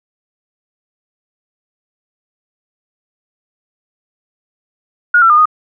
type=tone with pitch steps; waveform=sine; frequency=1438 / 1347 / 1212 / 1239 Hz; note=F#6 / E6 / D#6 / D#6; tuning=-50 / +37 / -46 / -8 cents; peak=-5 dBFS; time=5.14-5.456 s; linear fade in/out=5 ms; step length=79 ms; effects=none